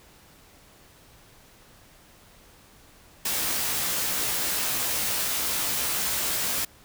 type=noise with comb filter; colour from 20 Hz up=white; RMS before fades=-27 dBFS; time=3.25-6.65 s; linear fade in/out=5 ms; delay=16 ms; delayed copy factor=+0.8; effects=pink hiss -54 dBFS RMS until 6.84 s